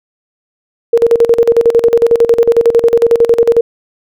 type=tone with tremolo; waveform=sine; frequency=466.2 Hz; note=A#4; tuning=in tune; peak=-3 dBFS; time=0.93-3.61 s; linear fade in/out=5 ms; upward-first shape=square; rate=11 Hz; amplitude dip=80%; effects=none